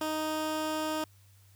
15% pulse tone, 311.1 Hz, D#4, in tune, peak -24 dBFS, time 0.01-1.04 s, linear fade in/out 2 ms, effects added 98 Hz sine -57 dBFS peak until 1.55 s + white hiss -65 dBFS RMS until 1.55 s

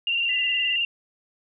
sine tone with vibrato, 2780 Hz, F7, 9 cents flat, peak -21 dBFS, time 0.07-0.85 s, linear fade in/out 2 ms, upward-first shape square, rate 19 Hz, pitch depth 28 cents each way
sine tone, 2000 Hz, B6, 21 cents sharp, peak -31 dBFS, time 0.29-0.76 s, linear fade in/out 2 ms
effects none

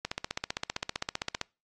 click train, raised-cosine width 0.2 ms, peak -14 dBFS, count 22, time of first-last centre 0.05-1.414 s, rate 15.4 Hz, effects noise-tail reverb RT60 0.3 s tail -26 dB re dry + AAC 32 kbps

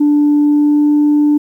sine tone with pitch glide, 293.7 to 295.6 Hz, D4 to D4, 0 to +11 cents, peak -6 dBFS, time 0-1.38 s, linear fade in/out 10 ms, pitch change +11 cents, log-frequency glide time 0.41-0.89 s, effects tanh soft clip ceiling -5 dBFS + 8-bit

